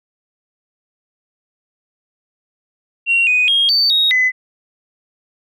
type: tone with pitch steps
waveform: sine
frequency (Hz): 2747 / 2490 / 3252 / 4562 / 3767 / 2017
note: F7 / D#7 / G#7 / C#8 / A#7 / B6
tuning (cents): -29 / +1 / -37 / +49 / +17 / +36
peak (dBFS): -10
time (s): 3.06-4.32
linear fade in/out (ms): 50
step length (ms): 210
effects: tanh soft clip ceiling -6 dBFS